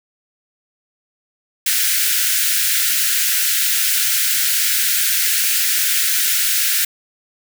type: high-pass noise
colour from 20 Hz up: white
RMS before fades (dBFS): -17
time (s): 1.66-6.85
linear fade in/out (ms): 5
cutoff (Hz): 1400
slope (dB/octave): 96
effects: none